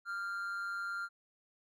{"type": "tone with amplitude modulation", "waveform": "triangle", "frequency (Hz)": 1391, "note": "F6", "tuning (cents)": -7, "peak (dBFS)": -32, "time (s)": [0.05, 1.09], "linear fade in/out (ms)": 50, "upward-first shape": "sine", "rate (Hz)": 189, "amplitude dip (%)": 50, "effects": []}